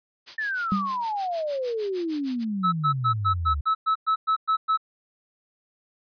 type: noise with tremolo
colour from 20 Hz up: blue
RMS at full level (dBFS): -32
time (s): 0.26-2.45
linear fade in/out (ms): 20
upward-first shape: sine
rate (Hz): 6.5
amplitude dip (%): 100
type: exponential sweep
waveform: sine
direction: down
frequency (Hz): 1800 to 69.3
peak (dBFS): -25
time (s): 0.38-3.61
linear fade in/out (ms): 5
type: tone with exponential decay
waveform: sine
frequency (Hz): 195.9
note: G3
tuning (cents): -1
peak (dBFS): -18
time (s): 0.72-1.05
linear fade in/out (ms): 0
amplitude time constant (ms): 70
type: tone bursts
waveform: triangle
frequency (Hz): 1300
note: E6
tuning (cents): -24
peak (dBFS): -17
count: 11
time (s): 2.63-4.775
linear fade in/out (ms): 20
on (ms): 95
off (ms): 110
effects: resampled to 11025 Hz